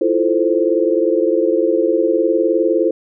sine chord, F major seventh, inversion third, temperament equal, 329.6 / 349.2 / 440 / 523.3 Hz, E4 / F4 / A4 / C5, 0 / 0 / 0 / 0 cents, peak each -18 dBFS, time 0.01-2.91 s, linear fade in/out 5 ms, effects none

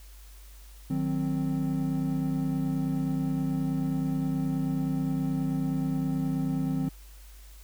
triangle chord, C diminished, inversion first, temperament equal, 155.56 / 185 / 261.6 Hz, Eb3 / Gb3 / C4, 0 / 0 / 0 cents, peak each -28 / -31 / -27 dBFS, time 0.9-6.89 s, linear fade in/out 5 ms, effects added 50 Hz sine -46 dBFS peak until 7.63 s + white hiss -56 dBFS RMS until 7.63 s

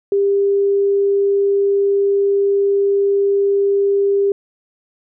sine tone, 398.8 Hz, G4, 30 cents sharp, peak -12 dBFS, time 0.12-4.32 s, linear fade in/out 2 ms, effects none

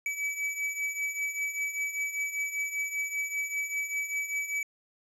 square beating tone pair, 2287 / 2292.1 Hz, D7 / D7, -47 / -43 cents, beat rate 5.1 Hz, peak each -37 / -32 dBFS, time 0.06-4.63 s, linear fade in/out 2 ms, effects low-pass 12000 Hz 12 dB/octave

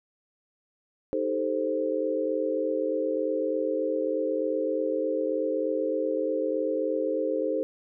sine chord, A half-diminished seventh, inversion second, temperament equal, 311.1 / 392 / 440 / 523.3 Hz, Eb4 / G4 / A4 / C5, 0 / 0 / 0 / 0 cents, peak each -31 / -34 / -30 / -28 dBFS, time 1.13-7.63 s, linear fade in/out 0 ms, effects none

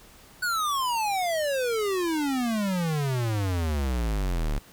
square exponential sweep, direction down, 1499 to 34.65 Hz, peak -25 dBFS, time 0.42-4.59 s, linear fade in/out 10 ms, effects pink hiss -52 dBFS RMS until 4.72 s

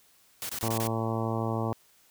white noise bursts, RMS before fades -35 dBFS, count 5, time 0.42-0.872 s, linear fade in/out 0 ms, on 72 ms, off 23 ms
harmonic tone, 112.6 Hz, A2, 40 cents sharp, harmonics 1 / 2 / 3 / 4 / 5 / 6 / 7 / 8 / 9 / 10, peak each -31 / -34 / -36 / -37 / -38 / -39 / -39 / -40 / -41 / -41 dBFS, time 0.63-1.73 s, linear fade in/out 0 ms
effects white hiss -62 dBFS RMS until 2.1 s

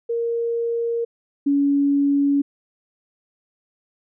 sine tone pair in turn, 466.2 / 282.3 Hz, A#4 / C#4, 0 / +32 cents, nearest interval major sixth, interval 868 cents, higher first, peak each -20 / -15 dBFS, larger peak second, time 0.09-1.05 / 1.46-2.42 s, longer neither, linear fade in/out 10 ms, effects none

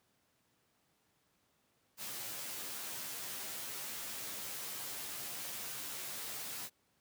white noise with comb filter, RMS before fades -43 dBFS, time 1.97-6.7 s, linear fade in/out 50 ms, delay 12 ms, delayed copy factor -0.8, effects pink hiss -75 dBFS RMS until 7 s + high-pass 100 Hz 12 dB/octave

